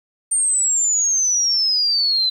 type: exponential sweep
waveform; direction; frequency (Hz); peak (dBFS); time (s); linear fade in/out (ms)
sine; down; 8870 to 4012; -15; 0.31-2.3; 10
effects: 8-bit